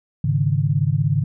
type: chord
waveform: sine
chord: Ab suspended fourth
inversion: none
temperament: equal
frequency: 103.83 / 138.59 / 155.56 Hz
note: Ab2 / Db3 / Eb3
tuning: 0 / 0 / 0 cents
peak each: -22 / -19 / -21 dBFS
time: 0.24-1.24 s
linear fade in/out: 5 ms
effects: none